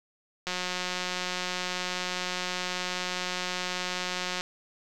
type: click train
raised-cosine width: 0.2 ms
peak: -14 dBFS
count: 714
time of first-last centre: 0.47-4.409 s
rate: 181 Hz
effects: none